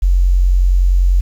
sine tone, 45.25 Hz, F#1, 38 cents flat, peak -8 dBFS, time 0.02-1.21 s, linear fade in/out 10 ms, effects 7-bit

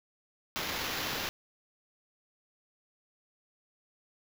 white noise with sample-and-hold, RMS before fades -35 dBFS, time 0.56-1.29 s, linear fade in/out 0 ms, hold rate 8820 Hz, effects none

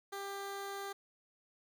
15% pulse tone, 396.5 Hz, G4, 20 cents sharp, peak -34 dBFS, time 0.12-0.93 s, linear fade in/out 10 ms, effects none

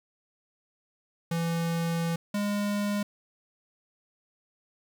square tone pair in turn, 167.3 / 204.9 Hz, E3 / G#3, +26 / -23 cents, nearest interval major third, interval 351 cents, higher second, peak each -27 / -27 dBFS, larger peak neither, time 1.31-2.16 / 2.34-3.03 s, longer first, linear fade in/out 5 ms, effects 10-bit

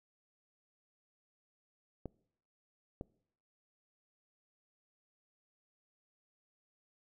clicks, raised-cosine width 2 ms, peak -27 dBFS, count 2, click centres 2.057 / 3.011 s, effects noise-tail reverb RT60 0.7 s tail -24 dB re dry

